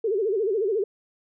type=tone with vibrato; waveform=sine; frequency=415.3 Hz; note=G#4; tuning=in tune; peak=-21 dBFS; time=0.04-0.84 s; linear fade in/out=5 ms; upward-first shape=sine; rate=14 Hz; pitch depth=180 cents each way; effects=none